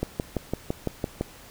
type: click train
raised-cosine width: 2 ms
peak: -12 dBFS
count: 8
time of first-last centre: 0.03-1.21 s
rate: 5.93 Hz
effects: pink hiss -48 dBFS RMS until 1.5 s